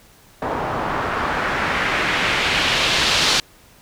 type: noise with low-pass filter sweep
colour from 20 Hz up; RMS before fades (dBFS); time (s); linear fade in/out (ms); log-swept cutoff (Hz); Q
white; -20; 0.42-3.4; 2; 850 to 4600; 1.4
effects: pink hiss -50 dBFS RMS until 3.81 s